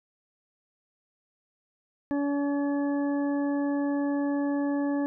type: harmonic tone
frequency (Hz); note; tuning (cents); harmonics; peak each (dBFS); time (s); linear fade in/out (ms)
284.8; C#4; +47; 1 / 2 / 3 / 4 / 6; -25 / -34 / -39 / -45 / -43; 2.11-5.06; 0
effects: none

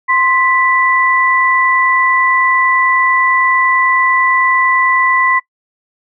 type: tone pair together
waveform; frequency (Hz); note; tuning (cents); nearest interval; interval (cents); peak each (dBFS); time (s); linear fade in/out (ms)
sine; 1046.5 / 1975.5; C6 / B6; 0 / 0; major seventh; 1100; -12; 0.08-5.4; 20
effects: noise-tail reverb RT60 0.1 s tail -22 dB re dry

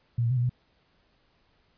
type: tone with pitch steps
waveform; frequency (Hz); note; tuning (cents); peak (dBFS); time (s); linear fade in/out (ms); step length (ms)
sine; 118.6 / 116.6 / 129 / 120.9 / 124.3; A#2 / A#2 / C3 / B2 / B2; +30 / +1 / -24 / -36 / +12; -22; 0.18-0.495; 5; 63
effects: pink hiss -67 dBFS RMS until 1.77 s + resampled to 11025 Hz

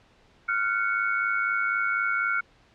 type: tone cluster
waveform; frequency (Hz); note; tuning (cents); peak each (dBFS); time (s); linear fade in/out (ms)
sine; 1389 / 1493 / 2218; F6 / F#6 / C#7; -10 / +15 / 0; -25 / -30 / -29; 0.48-2.41; 10
effects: pink hiss -59 dBFS RMS until 2.74 s + low-pass 4000 Hz 12 dB/octave

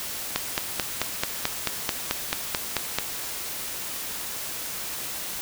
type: click train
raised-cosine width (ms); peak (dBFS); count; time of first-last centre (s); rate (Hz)
0.2; -5; 13; 0.36-2.986; 4.57
effects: white hiss -33 dBFS RMS until 5.41 s

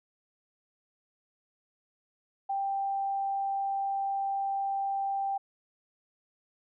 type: tone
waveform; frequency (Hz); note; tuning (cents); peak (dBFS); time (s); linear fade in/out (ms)
sine; 787; G5; +7; -28; 2.49-5.38; 10
effects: none

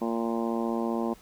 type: harmonic tone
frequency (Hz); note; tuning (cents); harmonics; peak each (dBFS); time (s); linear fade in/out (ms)
115.4; A#2; -17; 2 / 3 / 4 / 5 / 6 / 7 / 8 / 9; -29 / -32 / -36 / -37 / -39 / -39 / -40 / -40; 0.01-1.14; 10
effects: pink hiss -55 dBFS RMS until 1.21 s

